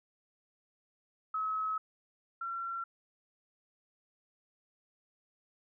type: tone pair in turn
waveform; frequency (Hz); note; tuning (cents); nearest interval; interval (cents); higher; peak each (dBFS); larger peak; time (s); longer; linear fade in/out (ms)
sine; 1285 / 1361.5; E6 / F6; -45 / -44; minor second; 101; second; -31 / -35; first; 1.34-1.78 / 2.41-2.84; first; 5
effects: none